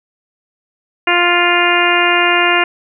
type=harmonic tone; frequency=350 Hz; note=F4; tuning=4 cents sharp; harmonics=1 / 2 / 3 / 4 / 5 / 6 / 7 / 8; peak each=-18 / -18 / -18 / -18 / -18 / -18 / -18 / -18 dBFS; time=1.07-2.64 s; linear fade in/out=5 ms; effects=none